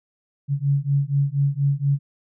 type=beating tone pair; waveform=sine; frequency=138.59 / 142.79 Hz; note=C#3 / D3; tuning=0 / -48 cents; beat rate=4.2 Hz; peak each=-21 dBFS; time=0.48-1.99 s; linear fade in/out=50 ms; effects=none